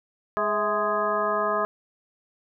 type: harmonic tone with a mistuned harmonic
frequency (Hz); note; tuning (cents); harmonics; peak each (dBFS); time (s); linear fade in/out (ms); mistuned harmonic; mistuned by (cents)
207.7; G#3; 0; 1 / 2 / 3 / 4 / 5 / 6 / 8; -37 / -30 / -27 / -37 / -28 / -27 / -34; 0.37-1.65; 0; 3; +63
effects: none